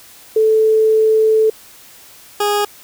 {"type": "tone pair in turn", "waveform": ["sine", "20% pulse"], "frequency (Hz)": [438.1, 412.7], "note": ["A4", "G#4"], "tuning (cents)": [-7, -11], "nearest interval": "minor second", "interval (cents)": 104, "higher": "first", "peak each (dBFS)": -9, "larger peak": "neither", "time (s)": [[0.36, 1.5], [2.4, 2.65]], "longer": "first", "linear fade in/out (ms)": 5, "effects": ["white hiss -42 dBFS RMS until 2.83 s"]}